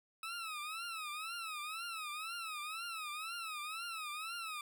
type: tone with vibrato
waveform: 20% pulse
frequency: 1289 Hz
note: E6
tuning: 39 cents flat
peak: -36 dBFS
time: 0.23-4.61 s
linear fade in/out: 2 ms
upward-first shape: triangle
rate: 2 Hz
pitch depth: 160 cents each way
effects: none